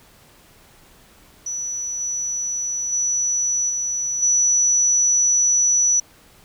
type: tone with level steps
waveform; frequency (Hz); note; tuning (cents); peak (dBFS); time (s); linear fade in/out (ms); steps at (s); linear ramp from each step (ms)
sine; 5920; F#8; 0; -24 / -22 / -18 / -21 / -14; 1.46-6; 5; 2 / 2.92 / 3.69 / 4.22; 10
effects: pink hiss -51 dBFS RMS until 6.44 s